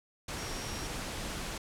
sine tone in noise, 5600 Hz, F8, 4 cents sharp, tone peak -46 dBFS, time 0.38-0.87 s, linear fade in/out 5 ms, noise pink, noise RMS -38 dBFS, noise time 0.28-1.58 s, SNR -11 dB, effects low-pass 10000 Hz 12 dB/octave

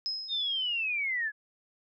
sine tone with exponential decay, 5120 Hz, D#8, 49 cents sharp, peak -28 dBFS, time 0.06-0.85 s, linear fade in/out 0 ms, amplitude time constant 170 ms
sine linear sweep, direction down, 3716 to 1661.2 Hz, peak -28 dBFS, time 0.28-1.32 s, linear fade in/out 50 ms
effects none

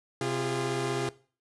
sawtooth tone cluster, 130.4 / 346.5 / 406.9 Hz, C3 / F4 / G#4, -5 / -14 / -35 cents, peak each -29 dBFS, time 0.21-1.09 s, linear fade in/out 2 ms, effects noise-tail reverb RT60 0.4 s tail -19 dB re dry + resampled to 24000 Hz

